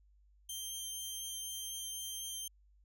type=tone; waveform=15% pulse; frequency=3151 Hz; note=G7; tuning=8 cents sharp; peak=-33 dBFS; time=0.49-2.48 s; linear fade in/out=5 ms; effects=added 50 Hz sine -63 dBFS peak until 2.84 s